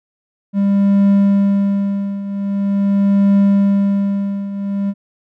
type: tone with tremolo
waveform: triangle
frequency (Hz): 199.1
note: G3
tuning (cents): +27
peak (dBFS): -6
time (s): 0.53-4.94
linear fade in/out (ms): 50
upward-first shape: triangle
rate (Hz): 0.44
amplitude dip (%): 80
effects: none

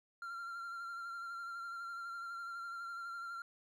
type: tone with vibrato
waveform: triangle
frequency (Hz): 1377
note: F6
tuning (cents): -25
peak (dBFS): -40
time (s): 0.22-3.42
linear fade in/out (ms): 2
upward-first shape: sine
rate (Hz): 12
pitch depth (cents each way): 29
effects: none

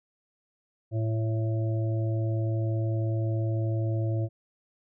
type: harmonic tone with a mistuned harmonic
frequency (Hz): 110.9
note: A2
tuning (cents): +14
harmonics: 1 / 3 / 5 / 6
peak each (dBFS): -25 / -35 / -39 / -41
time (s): 0.91-4.29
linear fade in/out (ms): 50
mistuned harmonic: 3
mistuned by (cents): +16
effects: none

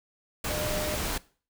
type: tone in noise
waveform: sine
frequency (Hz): 606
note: D#5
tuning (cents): -46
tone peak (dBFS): -33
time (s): 0.49-0.96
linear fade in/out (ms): 5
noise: pink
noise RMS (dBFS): -31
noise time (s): 0.44-1.18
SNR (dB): -5
effects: noise-tail reverb RT60 0.4 s tail -20 dB re dry

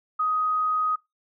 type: tone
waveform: sine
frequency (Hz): 1253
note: D#6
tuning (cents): +12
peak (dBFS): -21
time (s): 0.19-0.96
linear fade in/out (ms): 10
effects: noise-tail reverb RT60 0.2 s tail -23 dB re dry

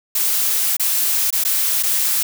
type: noise with dropouts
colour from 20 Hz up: blue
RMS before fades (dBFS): -18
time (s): 0.15-2.23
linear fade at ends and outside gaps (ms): 5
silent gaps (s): 0.768-0.796 / 1.305-1.326 / 1.438-1.449 / 1.827-1.833
effects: none

